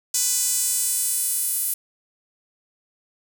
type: tone with high-pass filter sweep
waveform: sawtooth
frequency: 498.2 Hz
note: B4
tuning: 15 cents sharp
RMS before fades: -23 dBFS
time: 0.14-1.74 s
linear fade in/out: 5 ms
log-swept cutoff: 7000 to 11000 Hz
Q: 2.2
effects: none